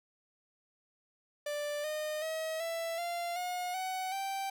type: tone with pitch steps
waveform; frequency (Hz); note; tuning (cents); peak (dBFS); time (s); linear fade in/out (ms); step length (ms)
45% pulse; 588 / 612.3 / 637.5 / 663.8 / 691.2 / 719.7 / 749.4 / 780.4; D5 / D#5 / D#5 / E5 / F5 / F#5 / F#5 / G5; +2 / -28 / +42 / +12 / -18 / -48 / +22 / -8; -34; 1.46-4.5; 5; 380
effects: none